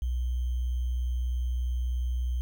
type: tone with sample-and-hold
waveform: sine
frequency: 61.6 Hz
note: B1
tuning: 4 cents flat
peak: -26 dBFS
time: 0.02-2.41 s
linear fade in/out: 0 ms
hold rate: 3150 Hz
effects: none